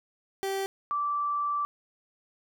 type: tone pair in turn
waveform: 30% pulse / sine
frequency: 388.9 / 1165.4 Hz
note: G4 / D6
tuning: -14 / -14 cents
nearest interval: octave + perfect fifth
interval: 1900 cents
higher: second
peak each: -26 / -26 dBFS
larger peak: neither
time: 0.43-0.66 / 0.91-1.65 s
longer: second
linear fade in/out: 0 ms
effects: none